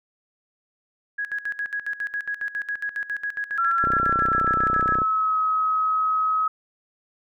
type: tone with tremolo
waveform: sine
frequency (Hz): 1661.2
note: G#6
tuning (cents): 0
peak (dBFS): -24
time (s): 1.18-5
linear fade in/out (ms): 10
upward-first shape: square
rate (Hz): 7.3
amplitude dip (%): 80
type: tone with pitch glide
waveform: sine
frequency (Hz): 1358 to 1274.4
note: F6 to D#6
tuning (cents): -49 to +41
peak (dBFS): -19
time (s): 3.58-6.48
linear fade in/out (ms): 5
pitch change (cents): -110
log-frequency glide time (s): 4.02-5.38
type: click train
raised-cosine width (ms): 2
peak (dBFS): -16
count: 38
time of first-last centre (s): 3.84-5.018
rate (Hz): 31.4
effects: none